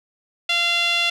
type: tone with band-pass filter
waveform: sawtooth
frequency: 689 Hz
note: F5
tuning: 24 cents flat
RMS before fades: -20 dBFS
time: 0.49-1.1 s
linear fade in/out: 5 ms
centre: 3100 Hz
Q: 4.2
effects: none